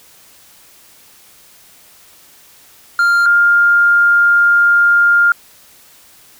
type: tone pair in turn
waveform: triangle / sine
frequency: 1396.9 / 1404.5 Hz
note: F6 / F6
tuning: 0 / +9 cents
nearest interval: unison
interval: 9 cents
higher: second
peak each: -7 dBFS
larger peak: neither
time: 2.99-3.26 / 3.26-5.32 s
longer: second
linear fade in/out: 2 ms
effects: white hiss -45 dBFS RMS until 6.39 s